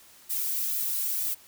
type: noise with flanger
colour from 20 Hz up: violet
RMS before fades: -29 dBFS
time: 0.29-1.35 s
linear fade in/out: 20 ms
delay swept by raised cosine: 1.8 to 2.9 ms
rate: 2.1 Hz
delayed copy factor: -1
effects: white hiss -54 dBFS RMS until 1.47 s